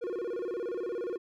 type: tone with vibrato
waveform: triangle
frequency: 415.3 Hz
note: G#4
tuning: in tune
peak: -30 dBFS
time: 0.01-1.18 s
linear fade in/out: 20 ms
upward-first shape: square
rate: 17 Hz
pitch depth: 240 cents each way
effects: none